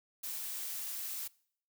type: noise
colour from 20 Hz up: blue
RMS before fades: -40 dBFS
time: 0.23-1.28 s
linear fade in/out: 10 ms
effects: noise-tail reverb RT60 0.6 s tail -23 dB re dry